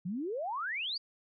sine exponential sweep, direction up, 164.81 to 4819 Hz, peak -33 dBFS, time 0.05-0.98 s, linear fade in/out 10 ms, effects none

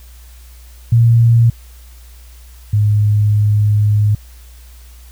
sine tone pair in turn, 116.4 / 104.74 Hz, A#2 / G#2, -2 / +15 cents, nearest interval major second, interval 183 cents, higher first, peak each -6 / -9 dBFS, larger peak first, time 0.92-1.5 / 2.73-4.15 s, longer second, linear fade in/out 5 ms, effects added 60 Hz sine -36 dBFS peak until 5.11 s + white hiss -47 dBFS RMS until 5.11 s

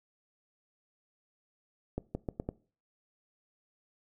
accelerating click train, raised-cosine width 2 ms, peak -20 dBFS, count 5, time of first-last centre 1.98-2.49 s, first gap 170 ms, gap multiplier 0.81, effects noise-tail reverb RT60 0.4 s tail -21 dB re dry

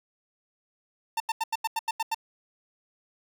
45% pulse tone bursts, 898 Hz, A5, 35 cents sharp, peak -25 dBFS, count 9, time 1.17-2.146 s, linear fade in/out 5 ms, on 32 ms, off 86 ms, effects none

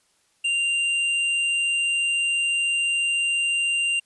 triangle tone with tanh clipping, 2783 Hz, F7, 7 cents flat, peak -22 dBFS, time 0.44-4 s, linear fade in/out 10 ms, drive 14 dB, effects white hiss -65 dBFS RMS until 4.05 s + resampled to 24000 Hz

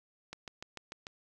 click train, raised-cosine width 0.2 ms, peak -25 dBFS, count 6, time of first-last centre 0.33-1.069 s, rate 6.77 Hz, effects none

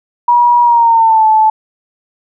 sine tone with pitch glide, 961 to 871.1 Hz, B5 to A5, -48 to -18 cents, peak -5 dBFS, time 0.28-1.5 s, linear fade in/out 5 ms, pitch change -170 cents, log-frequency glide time 0.62-1.26 s, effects none

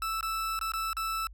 40% pulse tone with dropouts, 1318.5 Hz, E6, in tune, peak -29 dBFS, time 0.02-1.27 s, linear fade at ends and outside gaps 1 ms, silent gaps 0.209-0.228 / 0.591-0.612 / 0.719-0.736 / 0.931-0.968 s, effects added 50 Hz sine -46 dBFS peak until 1.33 s

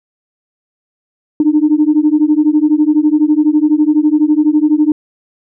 sine beating tone pair, 297.1 / 309.1 Hz, D4 / D#4, +20 / -11 cents, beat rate 12 Hz, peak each -10 dBFS, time 1.4-4.92 s, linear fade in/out 2 ms, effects tanh soft clip ceiling -1 dBFS

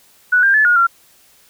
sine tone with pitch steps, 1477 / 1593 / 1730 / 1437 / 1375 Hz, F#6 / G6 / A6 / F6 / F6, -3 / +27 / -30 / +49 / -27 cents, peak -9 dBFS, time 0.32-0.87 s, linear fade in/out 10 ms, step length 110 ms, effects white hiss -51 dBFS RMS until 1.49 s

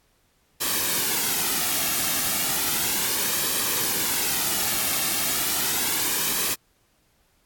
white noise with flanger, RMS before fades -24 dBFS, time 0.6-6.55 s, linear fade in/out 20 ms, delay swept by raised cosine 1.4 to 2.04 ms, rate 0.34 Hz, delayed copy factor -0.5, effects pink hiss -65 dBFS RMS until 7.45 s + AAC 64 kbps

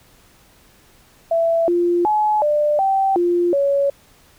sine tone with pitch steps, 665 / 348.2 / 850 / 595 / 776 / 349.2 / 560 Hz, E5 / F4 / G#5 / D5 / G5 / F4 / C#5, +15 / -5 / +40 / +22 / -18 / 0 / +18 cents, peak -14 dBFS, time 1.31-3.9 s, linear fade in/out 5 ms, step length 370 ms, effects pink hiss -52 dBFS RMS until 4.38 s

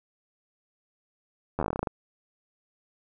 slowing click train, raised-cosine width 1 ms, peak -14 dBFS, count 13, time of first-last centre 1.59-1.872 s, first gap 11 ms, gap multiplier 1.13, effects none

